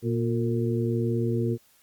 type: harmonic tone with a mistuned harmonic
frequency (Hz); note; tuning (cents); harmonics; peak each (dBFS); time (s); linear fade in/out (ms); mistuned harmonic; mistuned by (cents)
118.1; A#2; +23; 1 / 2 / 3 / 4; -26 / -29 / -29 / -32; 0.02-1.58; 50; 4; -63
effects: white hiss -61 dBFS RMS until 1.82 s + Opus 48 kbps